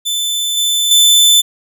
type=tone with level steps; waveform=sawtooth; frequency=3524 Hz; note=A7; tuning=2 cents sharp; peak=-12 / -9 / -3 dBFS; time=0.05-1.42 s; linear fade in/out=20 ms; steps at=0.57 / 0.91 s; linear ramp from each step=2 ms; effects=none